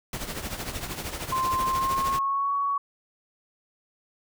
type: noise with tremolo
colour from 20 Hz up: pink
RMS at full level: -31 dBFS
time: 0.13-2.19 s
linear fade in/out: 2 ms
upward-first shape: triangle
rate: 13 Hz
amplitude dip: 70%
type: tone with pitch glide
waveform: sine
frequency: 1046.5 to 1121.6 Hz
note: C6 to C#6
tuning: 0 to +20 cents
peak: -23 dBFS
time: 1.32-2.78 s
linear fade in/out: 5 ms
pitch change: +120 cents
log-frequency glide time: 1.65-2.52 s
effects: none